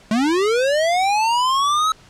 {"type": "linear sweep", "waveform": "square", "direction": "up", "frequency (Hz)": [207.1, 1300], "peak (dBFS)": -16, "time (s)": [0.11, 1.92], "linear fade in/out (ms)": 2, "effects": ["pink hiss -48 dBFS RMS until 2.09 s", "low-pass 7000 Hz 12 dB/octave"]}